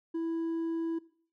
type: tone with hard clipping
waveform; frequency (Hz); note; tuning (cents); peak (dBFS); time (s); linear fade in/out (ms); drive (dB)
sine; 329.6; E4; 0; -31; 0.14-0.99; 10; 2
effects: noise-tail reverb RT60 0.5 s tail -19 dB re dry